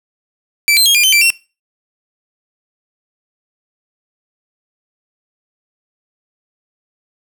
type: tone with pitch steps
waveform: sawtooth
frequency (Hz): 2325 / 4128 / 3258 / 2408 / 3079 / 2344 / 2723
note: D7 / C8 / G#7 / D7 / G7 / D7 / F7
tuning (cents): -18 / -24 / -34 / +43 / -32 / -4 / -44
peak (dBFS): -5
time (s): 0.68-1.303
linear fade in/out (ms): 0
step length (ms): 89
effects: noise-tail reverb RT60 0.3 s tail -20 dB re dry